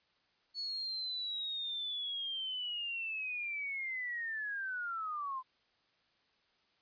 sine linear sweep, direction down, 4418 to 1016 Hz, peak -36 dBFS, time 0.54-5.43 s, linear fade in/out 50 ms, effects white hiss -73 dBFS RMS until 6.81 s + resampled to 11025 Hz

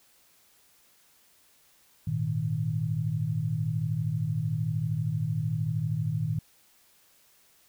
sine chord, Ab suspended second, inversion none, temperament just, 103.83 / 116.8 / 155.74 Hz, Ab2 / Bb2 / Eb3, 0 / +4 / +2 cents, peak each -34 / -30 / -29 dBFS, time 2.07-6.39 s, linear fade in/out 5 ms, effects white hiss -62 dBFS RMS until 7.68 s

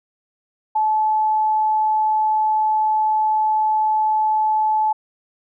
sine tone, 864 Hz, A5, 32 cents flat, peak -15 dBFS, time 0.75-4.93 s, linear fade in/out 10 ms, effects none

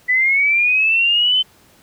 sine linear sweep, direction up, 1975.5 to 3075 Hz, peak -12 dBFS, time 0.08-1.43 s, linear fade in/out 20 ms, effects pink hiss -51 dBFS RMS until 1.82 s + high-pass 60 Hz 12 dB/octave

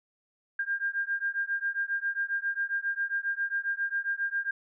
sine beating tone pair, 1600 / 1607.4 Hz, G6 / G6, +35 / +43 cents, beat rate 7.4 Hz, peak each -31 dBFS, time 0.59-4.51 s, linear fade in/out 5 ms, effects none

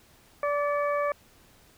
harmonic tone with a mistuned harmonic, 580 Hz, D5, 22 cents flat, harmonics 1 / 2 / 3 / 4, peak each -26 / -29 / -37 / -39 dBFS, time 0.43-1.12 s, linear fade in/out 2 ms, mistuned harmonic 4, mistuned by -37 cents, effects pink hiss -58 dBFS RMS until 1.77 s

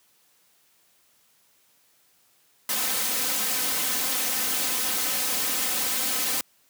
white noise with comb filter, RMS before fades -26 dBFS, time 2.69-6.41 s, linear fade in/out 2 ms, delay 3.9 ms, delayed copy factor +0.95, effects white hiss -63 dBFS RMS until 6.69 s + high-pass 100 Hz 12 dB/octave

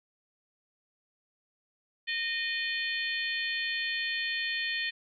harmonic tone with a mistuned harmonic, 616 Hz, D#5, 17 cents flat, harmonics 3 / 4 / 5 / 6 / 7, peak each -33 / -35 / -37 / -39 / -40 dBFS, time 2.07-4.91 s, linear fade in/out 20 ms, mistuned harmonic 6, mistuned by -89 cents, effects none

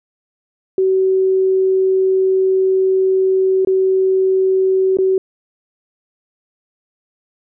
sine tone with dropouts, 379 Hz, F#4, 42 cents sharp, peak -11 dBFS, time 0.78-5.18 s, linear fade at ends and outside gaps 2 ms, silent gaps 3.649-3.672 / 4.971-4.986 s, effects none

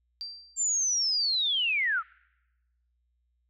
sine tone with exponential decay, 4700 Hz, D8, 1 cent sharp, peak -32 dBFS, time 0.21-0.72 s, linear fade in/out 0 ms, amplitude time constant 110 ms
sine linear sweep, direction down, 7410 to 1217 Hz, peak -24 dBFS, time 0.56-2.03 s, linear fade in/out 50 ms
effects noise-tail reverb RT60 1.0 s tail -26 dB re dry + added 60 Hz sine -70 dBFS peak until 3.49 s

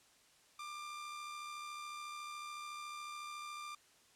sawtooth tone with amplitude modulation, 1191 Hz, D6, 24 cents sharp, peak -39 dBFS, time 0.59-3.75 s, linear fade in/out 5 ms, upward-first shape sine, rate 73.9 Hz, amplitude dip 35%, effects white hiss -67 dBFS RMS until 4.15 s + low-pass 9000 Hz 12 dB/octave

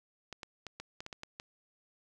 clicks, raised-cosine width 0.2 ms, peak -25 dBFS, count 9, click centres 0.327 / 0.432 / 0.667 / 0.8 / 1.005 / 1.064 / 1.128 / 1.234 / 1.399 s, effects none

